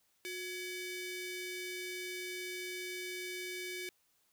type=ring-modulated tone; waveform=sawtooth; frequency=1318.5 Hz; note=E6; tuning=in tune; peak=-33 dBFS; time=0.25-3.89 s; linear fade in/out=0 ms; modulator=955 Hz; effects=white hiss -74 dBFS RMS until 4.32 s